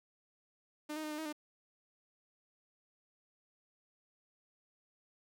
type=tone with pitch steps; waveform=sawtooth; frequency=301.3 / 311.7 / 305.5 / 301.8 / 316.5 / 300.3 Hz; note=D4 / D#4 / D#4 / D4 / D#4 / D4; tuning=+44 / +3 / -32 / +47 / +30 / +39 cents; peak=-35 dBFS; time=0.89-1.328 s; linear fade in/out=10 ms; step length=73 ms; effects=12-bit